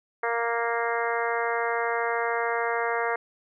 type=harmonic tone; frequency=233.1 Hz; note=A#3; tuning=in tune; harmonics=2 / 3 / 4 / 5 / 6 / 7 / 8 / 9; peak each=-29 / -31 / -32 / -33 / -34 / -34 / -35 / -36 dBFS; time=0.23-3.16 s; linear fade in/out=5 ms; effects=none